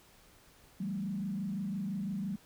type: tone with frequency modulation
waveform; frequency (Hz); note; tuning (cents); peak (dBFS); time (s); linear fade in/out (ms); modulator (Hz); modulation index
sine; 196; G3; 0; -33; 0.8-2.36; 5; 25.9; 0.96
effects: pink hiss -61 dBFS RMS until 2.45 s